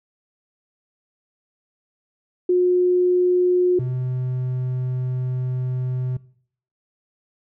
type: tone pair in turn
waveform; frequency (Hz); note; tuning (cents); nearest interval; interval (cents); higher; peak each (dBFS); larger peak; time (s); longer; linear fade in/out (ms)
sine / triangle; 360 / 127.28; F#4 / C3; -47 / -47; octave + tritone; 1800; first; -14 / -20; first; 2.49-3.79 / 3.79-6.17; second; 5
effects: noise-tail reverb RT60 0.6 s tail -20 dB re dry